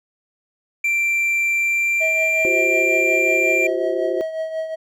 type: tone with pitch glide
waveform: triangle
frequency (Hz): 2355 to 2373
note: D7 to D7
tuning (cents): +4 to +17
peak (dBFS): -15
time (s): 0.84-3.67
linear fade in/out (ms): 5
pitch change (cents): +13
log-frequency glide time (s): 1.55-2.46
type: tone with tremolo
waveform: triangle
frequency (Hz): 640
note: D#5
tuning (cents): +49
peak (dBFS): -18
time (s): 2-4.76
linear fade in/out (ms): 20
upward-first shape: triangle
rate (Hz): 5.5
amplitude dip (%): 65
type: chord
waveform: sine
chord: F suspended second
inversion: none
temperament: equal with one note detuned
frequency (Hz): 349.2 / 382.2 / 523.3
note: F4 / G4 / C5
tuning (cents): 0 / -44 / 0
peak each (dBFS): -24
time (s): 2.45-4.21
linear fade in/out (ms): 0
effects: none